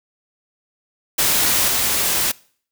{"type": "noise with level steps", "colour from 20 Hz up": "white", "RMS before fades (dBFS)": [-17, -19], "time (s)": [1.18, 2.32], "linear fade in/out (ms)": 10, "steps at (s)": 1.68, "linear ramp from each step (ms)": 2, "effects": ["noise-tail reverb RT60 0.5 s tail -23 dB re dry"]}